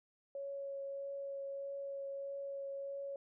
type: tone with vibrato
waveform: sine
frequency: 554.4 Hz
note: C#5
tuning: in tune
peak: -40 dBFS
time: 0.35-3.16 s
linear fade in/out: 2 ms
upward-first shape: triangle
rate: 1.6 Hz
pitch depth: 10 cents each way
effects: none